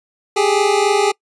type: tone pair together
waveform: 25% pulse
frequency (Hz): 397.1 / 420.7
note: G4 / G#4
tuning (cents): +22 / +22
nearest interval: minor second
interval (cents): 100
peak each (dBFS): -12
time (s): 0.36-1.12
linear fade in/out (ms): 10
effects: noise-tail reverb RT60 0.1 s tail -25 dB re dry + resampled to 22050 Hz

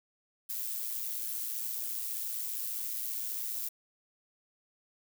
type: noise with amplitude modulation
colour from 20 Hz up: violet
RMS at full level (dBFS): -34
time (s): 0.49-3.69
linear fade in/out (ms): 10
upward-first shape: sine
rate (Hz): 115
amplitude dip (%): 50
effects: none

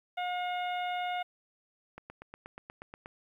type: harmonic tone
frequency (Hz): 718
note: F5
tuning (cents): +48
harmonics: 1 / 2 / 3 / 4 / 5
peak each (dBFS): -32 / -42 / -41 / -45 / -47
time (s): 0.17-1.23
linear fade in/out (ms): 10
type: click train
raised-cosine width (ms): 0.5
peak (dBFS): -29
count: 10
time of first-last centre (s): 1.98-3.059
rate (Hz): 8.34
effects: 11-bit

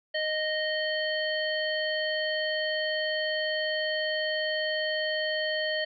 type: harmonic tone with a mistuned harmonic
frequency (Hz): 620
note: D#5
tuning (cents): -6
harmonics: 1 / 3 / 5 / 7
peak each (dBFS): -30 / -31 / -34 / -37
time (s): 0.14-5.85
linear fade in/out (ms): 10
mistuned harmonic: 7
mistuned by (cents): +18
effects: none

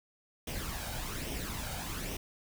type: noise with flanger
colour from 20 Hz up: pink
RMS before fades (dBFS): -38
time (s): 0.47-2.17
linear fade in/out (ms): 5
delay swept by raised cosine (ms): 0.34 to 1.34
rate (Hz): 1.2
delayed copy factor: +0.55
effects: none

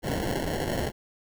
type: noise with sample-and-hold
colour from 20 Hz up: white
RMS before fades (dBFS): -29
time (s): 0.02-0.92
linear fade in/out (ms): 50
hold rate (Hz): 1225
effects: none

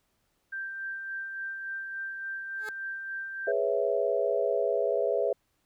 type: tone with tremolo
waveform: sine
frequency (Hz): 1574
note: G6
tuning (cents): +7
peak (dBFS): -32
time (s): 0.52-3.52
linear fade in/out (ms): 10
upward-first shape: sine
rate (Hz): 3.5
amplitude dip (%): 35
type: tone with exponential growth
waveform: 15% pulse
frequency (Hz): 428.9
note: A4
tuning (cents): -44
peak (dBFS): -29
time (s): 2.55-2.69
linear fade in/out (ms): 1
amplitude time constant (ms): 29
type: chord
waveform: sine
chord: C# minor seventh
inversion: second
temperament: equal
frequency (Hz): 415.3 / 493.9 / 554.4 / 659.3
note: G#4 / B4 / C#5 / E5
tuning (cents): 0 / 0 / 0 / 0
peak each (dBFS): -30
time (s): 3.47-5.33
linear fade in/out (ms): 5
effects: pink hiss -74 dBFS RMS until 5.65 s

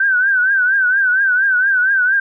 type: tone with vibrato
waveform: sine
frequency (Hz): 1536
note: G6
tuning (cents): -36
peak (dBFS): -11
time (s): 0-2.2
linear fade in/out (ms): 5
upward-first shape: triangle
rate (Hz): 4.3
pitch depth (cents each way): 110
effects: none

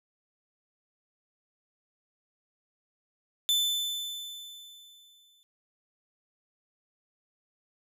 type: tone with exponential decay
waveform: 40% pulse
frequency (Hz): 3520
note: A7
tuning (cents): 0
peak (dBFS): -21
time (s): 3.49-5.43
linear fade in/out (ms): 0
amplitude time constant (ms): 420
effects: none

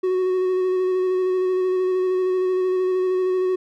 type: tone with vibrato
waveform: triangle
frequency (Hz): 370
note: F#4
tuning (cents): 0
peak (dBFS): -16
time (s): 0.03-3.56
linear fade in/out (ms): 10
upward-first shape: square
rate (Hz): 13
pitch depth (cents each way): 14
effects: none

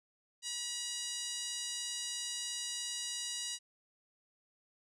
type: tone with high-pass filter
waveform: 5% pulse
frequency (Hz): 963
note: B5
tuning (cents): -44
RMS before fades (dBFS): -39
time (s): 0.42-3.59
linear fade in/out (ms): 50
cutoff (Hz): 2900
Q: 1.1
effects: resampled to 22050 Hz

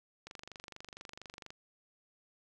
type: click train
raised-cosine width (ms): 0.2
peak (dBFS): -29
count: 31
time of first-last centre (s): 0.27-1.505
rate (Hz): 24.3
effects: none

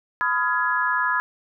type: chord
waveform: sine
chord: F half-diminished seventh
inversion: second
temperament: just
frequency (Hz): 1005.8 / 1257.2 / 1396.9 / 1676.3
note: Cb6 / Eb6 / F6 / Ab6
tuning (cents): +31 / +18 / 0 / +16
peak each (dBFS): -24 / -27 / -28 / -23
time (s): 0.21-1.2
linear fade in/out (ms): 0
effects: none

